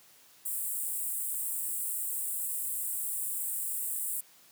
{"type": "high-pass noise", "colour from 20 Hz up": "pink", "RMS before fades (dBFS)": -34, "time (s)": [0.45, 4.21], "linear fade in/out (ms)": 10, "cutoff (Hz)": 7800, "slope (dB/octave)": 96, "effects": ["white hiss -59 dBFS RMS until 4.51 s", "high-pass 100 Hz 12 dB/octave"]}